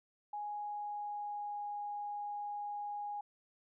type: tone with pitch glide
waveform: sine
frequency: 830.6 to 824.4 Hz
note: G#5 to G#5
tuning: 0 to -13 cents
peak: -38 dBFS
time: 0.33-3.21 s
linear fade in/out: 5 ms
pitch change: -13 cents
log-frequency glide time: 0.47-1.72 s
effects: none